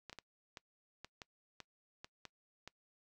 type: clicks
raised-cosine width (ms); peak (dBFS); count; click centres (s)
0.2; -30; 10; 0.097 / 0.129 / 0.187 / 0.572 / 1.046 / 1.218 / 1.603 / 2.045 / 2.253 / 2.676
effects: noise-tail reverb RT60 0.1 s tail -23 dB re dry